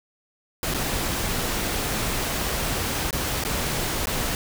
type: noise with dropouts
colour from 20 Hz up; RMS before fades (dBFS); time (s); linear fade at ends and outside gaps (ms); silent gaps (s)
pink; -26; 0.63-4.35; 1; 0.739-0.745 / 3.108-3.128 / 3.438-3.449 / 4.057-4.07
effects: none